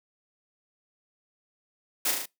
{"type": "noise with echo", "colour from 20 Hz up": "white", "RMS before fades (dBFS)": -26, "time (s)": [2.05, 2.11], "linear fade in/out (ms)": 5, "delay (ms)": 37, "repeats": 4, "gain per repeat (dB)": -3, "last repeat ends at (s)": 2.258, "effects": ["noise-tail reverb RT60 0.2 s tail -24 dB re dry", "high-pass 200 Hz 12 dB/octave"]}